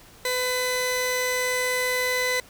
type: tone pair together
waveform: sawtooth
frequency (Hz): 502.8 / 2011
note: B4 / B6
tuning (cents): +31 / +31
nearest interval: 2 octaves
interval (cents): 2400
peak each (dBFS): -22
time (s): 0.25-2.4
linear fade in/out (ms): 2
effects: pink hiss -50 dBFS RMS until 2.49 s